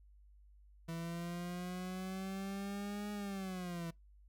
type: linear two-way sweep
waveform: 40% pulse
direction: up then down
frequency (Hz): 164.7 to 207.7 to 164.7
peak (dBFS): -39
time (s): 0.88-3.91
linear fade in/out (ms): 10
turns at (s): 3.12
effects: noise-tail reverb RT60 0.2 s tail -26 dB re dry + added 50 Hz sine -59 dBFS peak until 4.28 s